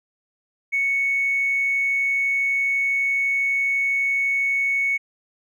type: tone with tanh clipping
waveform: triangle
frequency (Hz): 2217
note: C#7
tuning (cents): 0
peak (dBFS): -18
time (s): 0.72-4.98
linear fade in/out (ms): 20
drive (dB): 1
effects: none